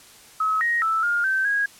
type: tone with pitch steps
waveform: sine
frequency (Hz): 1284 / 1878 / 1318 / 1415 / 1550 / 1645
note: E6 / A#6 / E6 / F6 / G6 / G#6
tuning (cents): -46 / +12 / -1 / +22 / -20 / -17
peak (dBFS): -19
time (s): 0.4-1.66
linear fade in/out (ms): 5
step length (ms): 210
effects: white hiss -48 dBFS RMS until 1.79 s + low-pass 11000 Hz 12 dB/octave